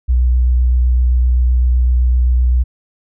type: tone with vibrato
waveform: sine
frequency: 61.74 Hz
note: B1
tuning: in tune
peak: -9 dBFS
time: 0.08-2.64 s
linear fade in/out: 20 ms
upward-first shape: sine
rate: 7.8 Hz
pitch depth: 15 cents each way
effects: none